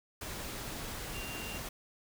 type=tone in noise; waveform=sine; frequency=2775 Hz; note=F7; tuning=12 cents flat; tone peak=-44 dBFS; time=1.14-1.58 s; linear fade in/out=5 ms; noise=pink; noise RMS=-41 dBFS; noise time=0.21-1.69 s; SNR=-6 dB; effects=none